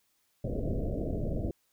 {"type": "low-pass noise", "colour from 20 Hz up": "pink", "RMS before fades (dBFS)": -32, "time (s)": [0.44, 1.51], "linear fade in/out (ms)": 2, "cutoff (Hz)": 660, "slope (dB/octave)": 96, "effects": ["white hiss -73 dBFS RMS until 1.72 s"]}